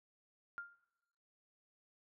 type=tone with exponential decay; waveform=sine; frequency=1400 Hz; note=F6; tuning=4 cents sharp; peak=-38 dBFS; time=0.58-0.75 s; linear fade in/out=0 ms; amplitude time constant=36 ms; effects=noise-tail reverb RT60 1.0 s tail -18 dB re dry